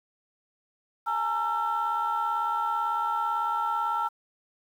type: tone cluster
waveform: sine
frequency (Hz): 841 / 919 / 1345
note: G#5 / A#5 / E6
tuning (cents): +22 / -25 / +34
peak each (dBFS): -31 / -28 / -27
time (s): 1.06-4.09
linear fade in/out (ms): 20
effects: tanh soft clip ceiling -19 dBFS + 9-bit